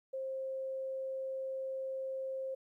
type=tone; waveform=sine; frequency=530 Hz; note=C5; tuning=22 cents sharp; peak=-36 dBFS; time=0.13-2.55 s; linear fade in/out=10 ms; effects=13-bit